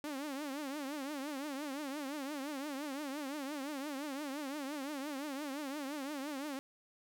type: tone with vibrato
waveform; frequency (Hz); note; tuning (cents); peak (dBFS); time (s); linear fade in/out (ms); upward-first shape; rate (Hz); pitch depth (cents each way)
sawtooth; 284; C#4; +42; -35; 0.04-6.59; 0; triangle; 5.8; 160
effects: none